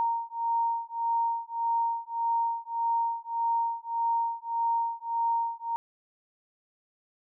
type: beating tone pair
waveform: sine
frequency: 926 / 927.7 Hz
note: A#5 / A#5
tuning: -12 / -9 cents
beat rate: 1.7 Hz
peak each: -29 / -29 dBFS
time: 0-5.76 s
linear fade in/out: 0 ms
effects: none